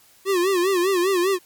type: tone with vibrato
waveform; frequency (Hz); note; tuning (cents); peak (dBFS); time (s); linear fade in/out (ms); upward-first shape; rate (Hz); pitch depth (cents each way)
square; 370; F#4; 0; -18; 0.25-1.39; 50; sine; 5; 120
effects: white hiss -54 dBFS RMS until 1.45 s + MP3 96 kbps